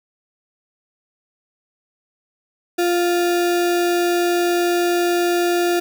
sine tone with sample-and-hold, 349.2 Hz, F4, in tune, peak -15 dBFS, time 2.78-5.8 s, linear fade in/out 10 ms, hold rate 1050 Hz, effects none

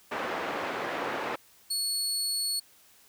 pink band-pass noise, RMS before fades -33 dBFS, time 0.11-1.36 s, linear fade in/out 10 ms, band 410 to 1900 Hz, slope 12 dB/octave
25% pulse tone, 4388 Hz, C#8, 18 cents flat, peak -23 dBFS, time 1.7-2.6 s, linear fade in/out 10 ms
effects white hiss -59 dBFS RMS until 3.08 s

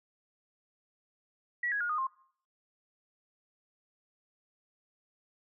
sine tone with pitch steps, 1931 / 1661.7 / 1430 / 1230.6 / 1059 Hz, B6 / G#6 / F6 / D#6 / C6, -39 / +1 / +41 / -19 / +21 cents, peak -29 dBFS, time 1.63-2.07 s, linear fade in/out 5 ms, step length 88 ms, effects noise-tail reverb RT60 0.6 s tail -23 dB re dry

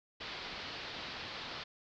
white low-pass noise, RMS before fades -44 dBFS, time 0.2-1.64 s, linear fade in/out 10 ms, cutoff 4700 Hz, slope 48 dB/octave, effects none

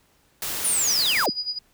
white noise, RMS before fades -29 dBFS, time 0.42-1.26 s, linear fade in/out 2 ms
sine linear sweep, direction down, 10000 to 110 Hz, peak -20 dBFS, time 0.64-1.3 s, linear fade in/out 10 ms
sine tone with tremolo, 4919 Hz, D#8, 21 cents flat, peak -23 dBFS, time 0.87-1.59 s, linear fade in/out 10 ms, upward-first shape sine, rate 10 Hz, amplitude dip 80%
effects pink hiss -62 dBFS RMS until 1.73 s

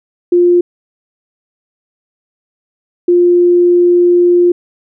sine tone pair in turn, 351.7 / 351.7 Hz, F4 / F4, +12 / +12 cents, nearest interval unison, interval 0 cents, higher neither, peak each -5 dBFS, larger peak neither, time 0.32-0.61 / 3.08-4.52 s, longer second, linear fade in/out 5 ms, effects none

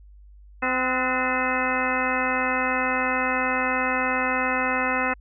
harmonic tone with a mistuned harmonic, 256.9 Hz, C4, 32 cents flat, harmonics 1 / 2 / 3 / 4 / 5 / 6 / 7 / 8 / 10, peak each -30 / -30 / -30 / -30 / -30 / -30 / -30 / -30 / -30 dBFS, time 0.62-5.14 s, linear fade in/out 10 ms, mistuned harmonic 6, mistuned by -69 cents, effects added 50 Hz sine -45 dBFS peak until 5.2 s

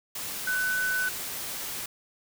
sine tone in noise, 1500 Hz, F#6, 23 cents sharp, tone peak -25 dBFS, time 0.47-1.09 s, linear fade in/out 5 ms, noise white, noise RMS -35 dBFS, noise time 0.15-1.86 s, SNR +7 dB, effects none

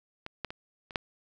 clicks, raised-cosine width 0.3 ms, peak -22 / -17 / -23 / -29 / -11 dBFS, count 5, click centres 0.264 / 0.447 / 0.505 / 0.908 / 0.958 s, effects none

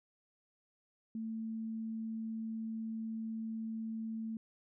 sine tone, 223 Hz, A3, 23 cents sharp, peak -37 dBFS, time 1.15-4.37 s, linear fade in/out 2 ms, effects none

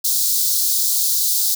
white high-pass noise, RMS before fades -18 dBFS, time 0.04-1.55 s, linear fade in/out 10 ms, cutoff 3900 Hz, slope 48 dB/octave, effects none

